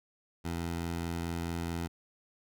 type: tone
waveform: 15% pulse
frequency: 84.6 Hz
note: E2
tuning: 45 cents sharp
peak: -27 dBFS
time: 0.44-1.88 s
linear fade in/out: 20 ms
effects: none